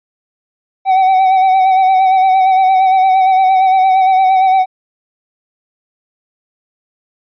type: tone with vibrato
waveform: triangle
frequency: 758 Hz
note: F#5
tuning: 42 cents sharp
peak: -5 dBFS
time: 0.85-4.66 s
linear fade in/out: 50 ms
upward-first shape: sine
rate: 8.7 Hz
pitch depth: 35 cents each way
effects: resampled to 11025 Hz